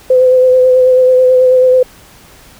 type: tone with vibrato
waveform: sine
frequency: 510 Hz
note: C5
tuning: 44 cents flat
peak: -4 dBFS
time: 0.1-1.83 s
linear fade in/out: 5 ms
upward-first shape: sine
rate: 9.2 Hz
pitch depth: 20 cents each way
effects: pink hiss -40 dBFS RMS until 2.59 s